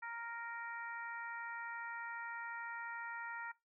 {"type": "harmonic tone", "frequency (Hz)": 465.8, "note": "A#4", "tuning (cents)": -1, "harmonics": [2, 3, 4, 5], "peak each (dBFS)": [-47, -47, -48, -56], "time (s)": [0.02, 3.52], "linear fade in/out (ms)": 10, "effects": ["noise-tail reverb RT60 0.2 s tail -20 dB re dry"]}